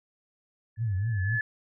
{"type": "tone with exponential growth", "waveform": "sine", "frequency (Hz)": 1722, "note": "A6", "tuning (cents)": -38, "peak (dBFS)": -24, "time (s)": [0.76, 1.41], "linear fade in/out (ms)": 2, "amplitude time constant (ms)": 140}
{"type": "tone with vibrato", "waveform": "sine", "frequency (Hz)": 103.83, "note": "G#2", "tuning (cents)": 0, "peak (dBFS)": -25, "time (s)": [0.77, 1.4], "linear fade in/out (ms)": 50, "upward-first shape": "triangle", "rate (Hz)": 3.9, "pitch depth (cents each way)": 250}
{"effects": []}